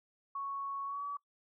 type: tone with pitch glide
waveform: sine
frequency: 1108.7 to 1141.8 Hz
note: C#6 to D6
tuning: 0 to -49 cents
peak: -36 dBFS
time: 0.35-1.17 s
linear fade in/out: 5 ms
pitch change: +51 cents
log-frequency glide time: 0.85-1.05 s
effects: noise-tail reverb RT60 0.1 s tail -23 dB re dry